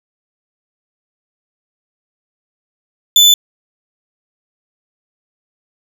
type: tone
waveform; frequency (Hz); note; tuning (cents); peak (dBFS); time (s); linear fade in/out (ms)
35% pulse; 3500; A7; -10; -3; 3.16-3.34; 2
effects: none